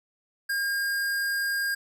square tone, 1615 Hz, G#6, 49 cents flat, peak -26 dBFS, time 0.49-1.75 s, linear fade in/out 10 ms, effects none

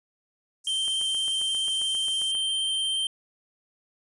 pink band-pass noise, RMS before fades -45 dBFS, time 0.64-2.32 s, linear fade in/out 10 ms, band 5900 to 10000 Hz, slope 48 dB/octave
square tone with vibrato, 3136 Hz, G7, in tune, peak -25 dBFS, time 0.67-3.07 s, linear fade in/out 2 ms, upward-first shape sine, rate 17 Hz, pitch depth 9 cents each way
click train, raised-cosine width 0.5 ms, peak -30 dBFS, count 12, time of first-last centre 0.88-2.351 s, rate 7.48 Hz
effects resampled to 24000 Hz

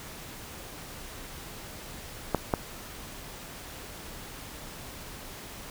clicks, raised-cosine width 1 ms, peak -9 dBFS, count 2, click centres 2.347 / 2.538 s, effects pink hiss -43 dBFS RMS until 5.7 s

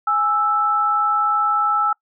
sine tone pair together, 831.4 / 1318.5 Hz, G#5 / E6, +2 / 0 cents, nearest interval minor sixth, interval 798 cents, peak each -22 / -16 dBFS, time 0.07-1.93 s, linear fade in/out 5 ms, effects noise-tail reverb RT60 0.1 s tail -25 dB re dry

